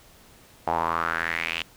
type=tone with band-pass filter sweep; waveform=sawtooth; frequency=82.9 Hz; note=E2; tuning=10 cents sharp; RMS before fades=-27 dBFS; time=0.67-1.62 s; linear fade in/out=0 ms; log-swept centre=790 to 2900 Hz; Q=4.5; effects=pink hiss -53 dBFS RMS until 1.76 s